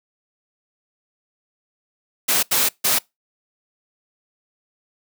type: noise bursts at uneven times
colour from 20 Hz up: white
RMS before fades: -18 dBFS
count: 3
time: 2.28-2.43 / 2.51-2.69 / 2.84-2.99 s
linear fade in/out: 10 ms
effects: noise-tail reverb RT60 0.2 s tail -25 dB re dry + high-pass 150 Hz 12 dB/octave